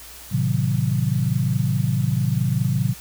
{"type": "chord", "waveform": "sine", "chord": "A diminished seventh", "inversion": "none", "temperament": "equal", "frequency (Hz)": [110, 130.81, 155.56, 185], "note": ["A2", "C3", "Eb3", "Gb3"], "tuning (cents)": [0, 0, 0, 0], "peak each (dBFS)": [-24, -21, -25, -26], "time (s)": [0.31, 2.94], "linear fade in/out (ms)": 20, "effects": ["added 60 Hz sine -47 dBFS peak until 3 s", "white hiss -41 dBFS RMS until 3 s"]}